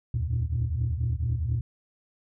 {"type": "tone cluster", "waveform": "sine", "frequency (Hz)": [74.2, 84.3, 115.5, 119.8], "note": ["D2", "E2", "A#2", "A#2"], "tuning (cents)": [18, 39, -16, 48], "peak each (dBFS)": -29, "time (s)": [0.14, 1.61], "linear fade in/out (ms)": 5, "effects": ["tanh soft clip ceiling -19 dBFS"]}